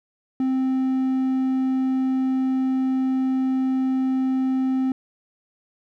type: tone with hard clipping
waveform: triangle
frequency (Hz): 261.6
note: C4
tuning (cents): 0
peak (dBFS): -20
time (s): 0.4-4.92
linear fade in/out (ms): 2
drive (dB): 6
effects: none